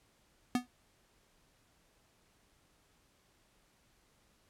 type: tone with exponential decay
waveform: square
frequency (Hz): 246.9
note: B3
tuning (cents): 0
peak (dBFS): -25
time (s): 0.55-0.67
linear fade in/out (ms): 2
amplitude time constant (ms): 24
effects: pink hiss -70 dBFS RMS until 4.49 s + low-pass 12000 Hz 12 dB/octave